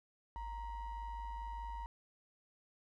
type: ring-modulated tone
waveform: triangle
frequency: 493.4 Hz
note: B4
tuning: 2 cents flat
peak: -36 dBFS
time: 0.36-1.86 s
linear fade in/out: 0 ms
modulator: 441 Hz
effects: none